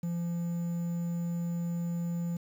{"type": "tone with quantisation", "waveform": "triangle", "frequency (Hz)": 171.2, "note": "F3", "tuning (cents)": -34, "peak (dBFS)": -28, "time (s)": [0.03, 2.37], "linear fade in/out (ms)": 5, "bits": 9, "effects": []}